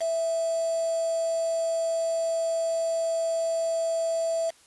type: tone with quantisation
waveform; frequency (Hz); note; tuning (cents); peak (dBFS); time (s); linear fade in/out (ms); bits
sine; 659.3; E5; 0; -24; 0-4.51; 20; 6
effects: white hiss -57 dBFS RMS until 4.66 s + resampled to 24000 Hz